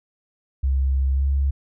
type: tone with pitch glide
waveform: sine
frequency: 67 to 68.92 Hz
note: C2 to C#2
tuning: +42 to -9 cents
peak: -17 dBFS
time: 0.63-1.51 s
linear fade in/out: 10 ms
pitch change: +49 cents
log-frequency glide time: 1.14-1.24 s
effects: none